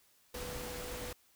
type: tone in noise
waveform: sine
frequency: 493.9 Hz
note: B4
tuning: in tune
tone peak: -45 dBFS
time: 0.34-1.13 s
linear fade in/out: 5 ms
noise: pink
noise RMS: -43 dBFS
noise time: 0.34-1.13 s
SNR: -5 dB
effects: white hiss -68 dBFS RMS until 1.35 s